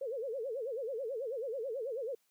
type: tone with vibrato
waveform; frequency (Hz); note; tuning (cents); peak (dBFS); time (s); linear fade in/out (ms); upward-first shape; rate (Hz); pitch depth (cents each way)
sine; 493.9; B4; 0; -35; 0.01-2.15; 5; sine; 9.2; 230
effects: white hiss -75 dBFS RMS until 2.3 s + high-pass 150 Hz 12 dB/octave